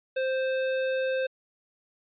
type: tone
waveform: square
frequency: 523.3 Hz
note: C5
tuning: in tune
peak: -26 dBFS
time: 0.16-1.27 s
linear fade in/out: 10 ms
effects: resampled to 8000 Hz